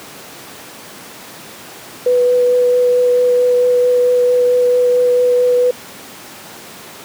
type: tone with vibrato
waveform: sine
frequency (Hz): 493.9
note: B4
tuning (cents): 0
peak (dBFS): -9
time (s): 2.06-5.71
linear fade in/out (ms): 5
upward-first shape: triangle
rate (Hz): 4.5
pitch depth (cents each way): 10
effects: pink hiss -34 dBFS RMS until 7.04 s + high-pass 200 Hz 12 dB/octave